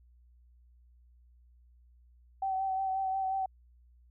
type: tone with vibrato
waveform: sine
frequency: 766 Hz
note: G5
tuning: 40 cents flat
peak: -29 dBFS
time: 2.42-3.46 s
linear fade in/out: 5 ms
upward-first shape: sine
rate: 5.6 Hz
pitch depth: 23 cents each way
effects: added 60 Hz sine -58 dBFS peak until 4.1 s